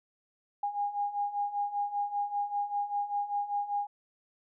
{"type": "beating tone pair", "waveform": "sine", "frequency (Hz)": [813, 818.1], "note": ["G#5", "G#5"], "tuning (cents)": [-37, -26], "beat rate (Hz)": 5.1, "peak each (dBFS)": [-35, -31], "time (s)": [0.63, 3.87], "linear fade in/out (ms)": 5, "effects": []}